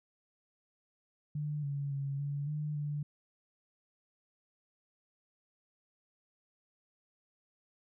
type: tone with pitch steps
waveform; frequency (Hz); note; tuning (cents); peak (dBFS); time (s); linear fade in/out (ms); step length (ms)
sine; 148.9 / 141.4 / 138.9 / 142.8 / 150.3 / 147; D3 / C#3 / C#3 / D3 / D3 / D3; +24 / +35 / +4 / -48 / +40 / +2; -33; 1.35-3.03; 5; 280
effects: none